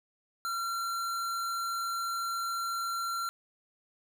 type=tone; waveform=square; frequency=1367 Hz; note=F6; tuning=37 cents flat; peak=-32 dBFS; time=0.45-3.29 s; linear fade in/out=0 ms; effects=none